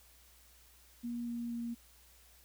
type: tone with pitch steps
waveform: sine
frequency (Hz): 237.8 / 236.3 / 234.8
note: A#3 / A#3 / A#3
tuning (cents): +35 / +24 / +13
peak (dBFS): -36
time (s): 1.03-1.75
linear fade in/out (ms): 20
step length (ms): 240
effects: added 60 Hz sine -64 dBFS peak until 2.44 s + white hiss -63 dBFS RMS until 2.44 s